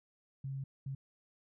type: tone bursts at uneven times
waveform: sine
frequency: 135.7 Hz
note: C#3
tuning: 36 cents flat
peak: -37 dBFS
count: 2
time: 0.44-0.64 / 0.86-0.95 s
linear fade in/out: 5 ms
effects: none